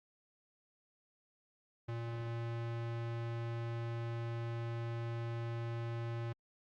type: tone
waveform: square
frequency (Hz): 116.54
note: A#2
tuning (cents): 0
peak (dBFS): -38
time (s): 1.88-6.33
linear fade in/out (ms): 10
effects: low-pass 3000 Hz 12 dB/octave + Opus 48 kbps